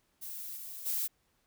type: noise with level steps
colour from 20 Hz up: violet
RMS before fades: -42 / -44 / -33 dBFS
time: 0.21-1.08 s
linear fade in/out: 20 ms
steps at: 0.56 / 0.85 s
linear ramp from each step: 20 ms
effects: pink hiss -74 dBFS RMS until 1.46 s